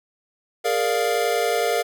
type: chord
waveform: square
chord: Bb dominant seventh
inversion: third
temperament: equal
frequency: 415.3 / 466.2 / 587.3 / 698.5 Hz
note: Ab4 / Bb4 / D5 / F5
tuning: 0 / 0 / 0 / 0 cents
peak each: -28 / -24 / -28 / -25 dBFS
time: 0.64-1.83 s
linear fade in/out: 20 ms
effects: none